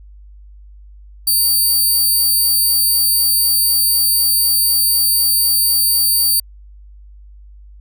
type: tone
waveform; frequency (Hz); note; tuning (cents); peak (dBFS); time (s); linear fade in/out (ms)
5% pulse; 4612; D8; -32; -5; 1.27-6.4; 5
effects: added 50 Hz sine -37 dBFS peak until 7.8 s